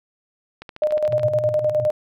click train, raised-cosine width 0.3 ms, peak -20 dBFS, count 9, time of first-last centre 0.62-1.196 s, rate 13.9 Hz
sine tone with tremolo, 608 Hz, D#5, 40 cents flat, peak -15 dBFS, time 0.82-1.91 s, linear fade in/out 2 ms, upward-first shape square, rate 9.7 Hz, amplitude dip 55%
pink band-pass noise, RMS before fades -31 dBFS, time 1.08-1.88 s, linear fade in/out 10 ms, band 110 to 130 Hz, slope 96 dB/octave
effects none

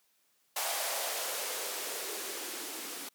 violet noise with band-pass filter sweep, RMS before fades -37 dBFS, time 0.56-3.09 s, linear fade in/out 5 ms, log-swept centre 710 to 270 Hz, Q 3.2, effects white hiss -72 dBFS RMS until 3.14 s + high-pass 150 Hz 12 dB/octave

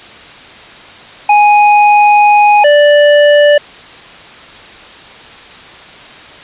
square tone pair in turn, 830.6 / 586.5 Hz, G#5 / D5, 0 / -2 cents, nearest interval tritone, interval 602 cents, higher first, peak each -4 dBFS, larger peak neither, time 1.29-2.64 / 2.64-3.58 s, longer first, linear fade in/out 5 ms, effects white hiss -33 dBFS RMS until 6.43 s + resampled to 8000 Hz

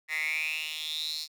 10% pulse tone with high-pass filter sweep, 155.56 Hz, D#3, in tune, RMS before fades -33 dBFS, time 0.08-1.28 s, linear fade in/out 50 ms, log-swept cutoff 1900 to 4600 Hz, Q 8.7, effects none

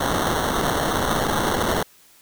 blue noise with sample-and-hold, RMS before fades -22 dBFS, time 0-1.83 s, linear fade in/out 5 ms, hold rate 2450 Hz, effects white hiss -53 dBFS RMS until 2.21 s

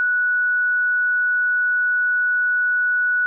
sine tone, 1473 Hz, F#6, 8 cents flat, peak -16 dBFS, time 0-3.26 s, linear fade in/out 0 ms, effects none

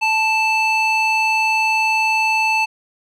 square tone with band-pass filter, 880 Hz, A5, in tune, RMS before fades -17 dBFS, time 0.01-2.66 s, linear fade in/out 20 ms, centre 2200 Hz, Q 2.2, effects none

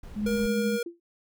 brown noise, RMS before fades -41 dBFS, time 0.03-0.47 s, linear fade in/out 5 ms
sine tone with tremolo, 210 Hz, G#3, 19 cents sharp, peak -23 dBFS, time 0.15-0.79 s, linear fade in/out 50 ms, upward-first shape triangle, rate 12 Hz, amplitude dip 50%
square tone, 474.4 Hz, A#4, 30 cents sharp, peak -28 dBFS, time 0.26-0.83 s, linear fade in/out 5 ms
sine tone with exponential decay, 341.9 Hz, F4, 37 cents flat, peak -30 dBFS, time 0.86-1 s, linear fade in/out 5 ms, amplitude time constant 29 ms
effects none

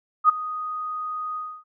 sine tone with ADSR envelope, 1244.5 Hz, D#6, in tune, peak -9 dBFS, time 0.24-1.64 s, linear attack 51 ms, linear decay 10 ms, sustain -18 dB, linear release 280 ms, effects none

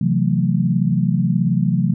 sine chord, F# half-diminished seventh, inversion second, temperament just, 133.2 / 166.5 / 185 / 222 Hz, C3 / E3 / F#3 / A3, +31 / +18 / 0 / +16 cents, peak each -20 / -19 / -19 / -23 dBFS, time 0.01-1.94 s, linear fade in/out 5 ms, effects none

